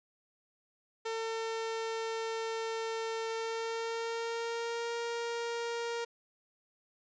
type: tone with pitch glide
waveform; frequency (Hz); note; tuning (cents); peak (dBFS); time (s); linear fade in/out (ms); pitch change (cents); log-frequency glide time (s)
sawtooth; 450 to 468; A4 to A#4; +39 to +7; -30; 1.05-6.05; 10; +68; 3.23-4.94
effects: resampled to 16000 Hz + 12-bit

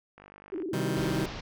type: click train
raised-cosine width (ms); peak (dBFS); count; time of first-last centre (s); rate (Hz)
0.5; -34; 23; 0.18-0.621; 49.9
type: tone with vibrato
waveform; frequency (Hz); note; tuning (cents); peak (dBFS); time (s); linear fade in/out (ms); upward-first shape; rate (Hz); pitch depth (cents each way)
sine; 349.2; F4; 0; -31; 0.52-1.26; 10; square; 18; 170
type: chord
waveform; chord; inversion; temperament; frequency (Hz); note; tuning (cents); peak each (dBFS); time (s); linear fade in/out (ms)
sawtooth; C minor; none; just; 130.81 / 156.98 / 196.22; C3 / Eb3 / G3; 0 / +16 / +2; -29; 0.73-1.26; 5
type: low-pass noise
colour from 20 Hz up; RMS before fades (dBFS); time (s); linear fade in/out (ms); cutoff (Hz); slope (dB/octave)
pink; -39; 0.96-1.41; 10; 5600; 48
effects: none

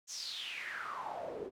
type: noise with band-pass filter sweep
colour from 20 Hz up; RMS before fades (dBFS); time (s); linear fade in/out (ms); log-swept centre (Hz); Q
pink; -42; 0.07-1.51; 50; 6500 to 360; 6.2
effects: none

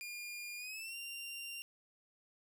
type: tone with pitch glide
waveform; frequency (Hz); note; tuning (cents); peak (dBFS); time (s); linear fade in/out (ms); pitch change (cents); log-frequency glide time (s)
sawtooth; 2417 to 2776; D7 to F7; +49 to -11; -40; 0.01-1.62; 0; +240; 0.57-0.96
effects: none

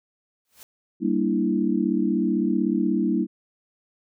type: noise with exponential growth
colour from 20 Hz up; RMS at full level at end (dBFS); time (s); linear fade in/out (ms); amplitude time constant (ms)
white; -42; 0.45-0.63; 1; 39
type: chord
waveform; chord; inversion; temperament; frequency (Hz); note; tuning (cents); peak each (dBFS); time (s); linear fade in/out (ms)
sine; E half-diminished seventh; first; equal; 196 / 233.1 / 293.7 / 329.6; G3 / Bb3 / D4 / E4; 0 / 0 / 0 / 0; -25 / -25 / -26 / -25; 1-3.27; 50
effects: none

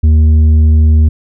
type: tone with tanh clipping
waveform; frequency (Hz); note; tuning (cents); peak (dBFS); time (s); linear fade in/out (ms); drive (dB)
triangle; 77.78; D#2; 0; -5; 0.03-1.09; 10; 10
effects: none

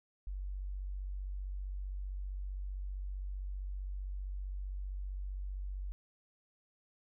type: tone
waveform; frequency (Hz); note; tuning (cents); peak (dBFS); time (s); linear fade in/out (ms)
sine; 47.68; G1; -47; -37; 0.27-5.92; 0
effects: none

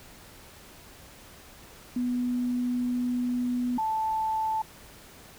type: tone pair in turn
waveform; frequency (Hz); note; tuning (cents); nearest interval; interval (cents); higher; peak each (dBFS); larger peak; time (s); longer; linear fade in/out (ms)
sine; 246.4 / 878.1; B3 / A5; -4 / -4; octave + minor seventh; 2200; second; -25; neither; 1.96-3.78 / 3.78-4.62; first; 5
effects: pink hiss -50 dBFS RMS until 5.38 s

